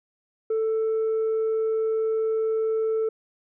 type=tone with tanh clipping; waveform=sine; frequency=442.3 Hz; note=A4; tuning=9 cents sharp; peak=-22 dBFS; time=0.5-3.09 s; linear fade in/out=5 ms; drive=1 dB; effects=none